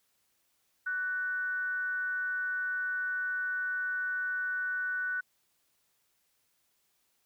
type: tone with frequency modulation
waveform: sine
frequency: 1489 Hz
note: F#6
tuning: 11 cents sharp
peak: -30 dBFS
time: 0.86-5.21 s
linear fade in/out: 10 ms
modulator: 344 Hz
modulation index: 0.22
effects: white hiss -74 dBFS RMS until 7.25 s